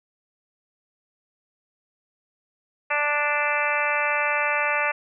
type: harmonic tone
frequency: 293.7 Hz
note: D4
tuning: in tune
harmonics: 2 / 3 / 4 / 5 / 6 / 7 / 8 / 9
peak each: -29 / -29 / -29 / -29 / -29 / -29 / -29 / -29 dBFS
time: 2.9-4.92 s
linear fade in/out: 10 ms
effects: none